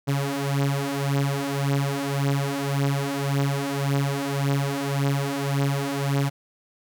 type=beating tone pair; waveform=sawtooth; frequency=138.59 / 140.39 Hz; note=C#3 / C#3; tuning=0 / +22 cents; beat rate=1.8 Hz; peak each=-22 / -21 dBFS; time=0.07-6.3 s; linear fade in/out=20 ms; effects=none